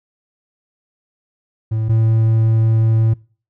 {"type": "tone pair in turn", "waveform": "triangle", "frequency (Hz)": [110.4, 111.81], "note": ["A2", "A2"], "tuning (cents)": [6, 28], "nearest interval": "unison", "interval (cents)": 22, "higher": "second", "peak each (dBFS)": [-14, -9], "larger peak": "second", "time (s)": [[1.71, 1.89], [1.89, 3.14]], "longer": "second", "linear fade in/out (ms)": 10, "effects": ["noise-tail reverb RT60 0.4 s tail -24 dB re dry"]}